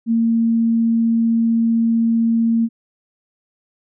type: tone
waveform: sine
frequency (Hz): 228.9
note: A#3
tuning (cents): -31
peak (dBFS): -13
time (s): 0.06-2.69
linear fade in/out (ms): 50
effects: none